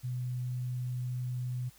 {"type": "tone", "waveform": "sine", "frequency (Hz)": 125, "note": "B2", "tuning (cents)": 21, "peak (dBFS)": -32, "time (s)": [0.03, 1.7], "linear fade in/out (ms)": 20, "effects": ["added 51 Hz sine -66 dBFS peak until 1.78 s", "white hiss -60 dBFS RMS until 1.78 s"]}